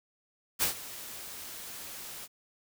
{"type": "noise with ADSR envelope", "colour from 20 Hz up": "white", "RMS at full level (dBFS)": -26, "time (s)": [0.59, 2.28], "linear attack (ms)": 35, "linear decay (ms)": 110, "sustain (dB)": -17, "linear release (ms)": 42, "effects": []}